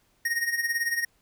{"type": "tone with tremolo", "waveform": "square", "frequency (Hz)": 1864.7, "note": "A#6", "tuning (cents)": 0, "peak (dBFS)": -23, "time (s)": [0.25, 1.05], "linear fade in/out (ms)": 5, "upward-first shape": "sine", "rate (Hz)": 18, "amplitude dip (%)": 70, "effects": ["pink hiss -67 dBFS RMS until 1.21 s"]}